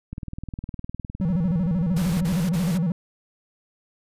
click train, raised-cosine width 5 ms, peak -20 dBFS, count 44, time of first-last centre 0.13-2.324 s, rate 19.6 Hz
triangle tone with vibrato, 173.9 Hz, F3, 7 cents flat, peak -18 dBFS, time 1.21-2.92 s, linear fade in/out 2 ms, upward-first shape square, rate 13 Hz, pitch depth 140 cents each way
pink noise bursts, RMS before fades -35 dBFS, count 3, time 1.96-2.78 s, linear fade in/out 10 ms, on 250 ms, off 35 ms
effects resampled to 32000 Hz

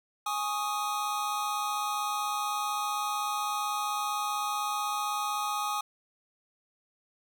square chord, Ab suspended fourth, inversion none, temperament equal, 830.6 / 1108.7 / 1244.5 Hz, Ab5 / Db6 / Eb6, 0 / 0 / 0 cents, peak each -34 / -38 / -33 dBFS, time 0.26-5.81 s, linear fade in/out 5 ms, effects 11-bit

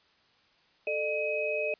sine tone cluster, 438.1 / 605 / 2535 Hz, A4 / D#5 / D#7, -7 / -49 / +32 cents, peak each -34 / -31 / -32 dBFS, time 0.87-1.74 s, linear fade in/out 2 ms, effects white hiss -65 dBFS RMS until 1.79 s + resampled to 11025 Hz

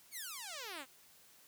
5% pulse exponential sweep, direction down, 2347 to 246.9 Hz, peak -32 dBFS, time 0.11-0.86 s, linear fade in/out 50 ms, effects white hiss -63 dBFS RMS until 1.47 s + high-pass 60 Hz 12 dB/octave

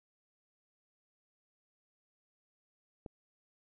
click, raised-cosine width 2 ms, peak -30 dBFS, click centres 3.062 s, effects none

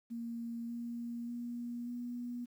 sine tone with pitch steps, 233.1 / 236.1 / 239.1 / 242.2 Hz, A#3 / A#3 / A#3 / B3, 0 / +22 / +44 / -34 cents, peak -38 dBFS, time 0.1-2.46 s, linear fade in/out 20 ms, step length 590 ms, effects 11-bit

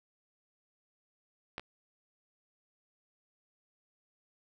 clicks, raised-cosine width 0.3 ms, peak -21 / -28 dBFS, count 2, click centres 1.581 / 1.596 s, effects none

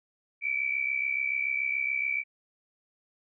sine tone pair together, 2282 / 2349 Hz, C#7 / D7, +50 / 0 cents, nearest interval minor second, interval 50 cents, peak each -29 / -30 dBFS, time 0.41-2.24 s, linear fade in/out 50 ms, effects none

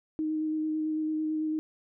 sine tone with vibrato, 311.1 Hz, D#4, in tune, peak -27 dBFS, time 0.19-1.59 s, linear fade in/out 0 ms, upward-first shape square, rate 9 Hz, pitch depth 10 cents each way, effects none

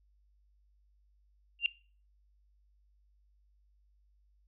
sine tone with exponential growth, 2781 Hz, F7, 8 cents flat, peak -20 dBFS, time 1.59-1.66 s, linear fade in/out 1 ms, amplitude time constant 15 ms, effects noise-tail reverb RT60 0.4 s tail -21 dB re dry + added 50 Hz sine -65 dBFS peak until 4.47 s

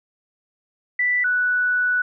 sine tone pair in turn, 1975.5 / 1480 Hz, B6 / F#6, 0 / 0 cents, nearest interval perfect fourth, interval 500 cents, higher first, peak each -17 dBFS, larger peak neither, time 0.99-1.24 / 1.24-2.02 s, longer second, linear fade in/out 5 ms, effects none

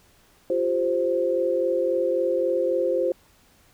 sine chord, F suspended second, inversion none, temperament just, 349.2 / 392.9 / 523.8 Hz, F4 / G4 / C5, 0 / +4 / +2 cents, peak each -26 / -28 / -22 dBFS, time 0.5-3.12 s, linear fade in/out 2 ms, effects pink hiss -58 dBFS RMS until 3.73 s

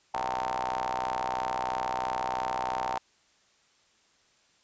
sawtooth ring-modulated tone, 63 Hz, B1, 35 cents sharp, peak -22 dBFS, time 0.14-2.98 s, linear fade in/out 0 ms, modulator 839 Hz, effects white hiss -65 dBFS RMS until 4.63 s + resampled to 16000 Hz

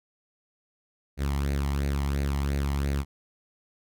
sawtooth tone with flanger, 70.1 Hz, C#2, 20 cents sharp, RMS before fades -27 dBFS, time 1.17-3.05 s, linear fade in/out 50 ms, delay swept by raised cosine 0.46 to 1 ms, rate 2.9 Hz, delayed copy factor +0.6, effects none

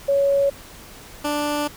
sine / 15% pulse tone pair in turn, 558 / 294.1 Hz, C#5 / D4, +11 / +3 cents, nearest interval major seventh, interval 1108 cents, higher first, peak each -15 dBFS, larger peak neither, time 0.08-0.5 / 1.24-1.68 s, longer second, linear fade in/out 10 ms, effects pink hiss -42 dBFS RMS until 1.76 s

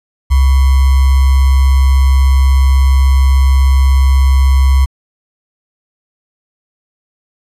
sine tone with sample-and-hold, 66.8 Hz, C2, 36 cents sharp, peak -5 dBFS, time 0.3-4.86 s, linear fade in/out 20 ms, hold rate 1050 Hz, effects resampled to 32000 Hz

